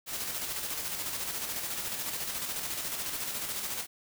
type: noise with tremolo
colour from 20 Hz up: white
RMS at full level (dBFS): -34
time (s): 0.06-3.87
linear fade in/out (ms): 50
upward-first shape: square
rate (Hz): 14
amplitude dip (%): 35
effects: none